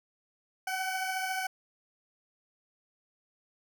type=beating tone pair; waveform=20% pulse; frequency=753 / 767 Hz; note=F#5 / G5; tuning=+30 / -38 cents; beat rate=14 Hz; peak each=-27 / -34 dBFS; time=0.67-1.47 s; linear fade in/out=5 ms; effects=none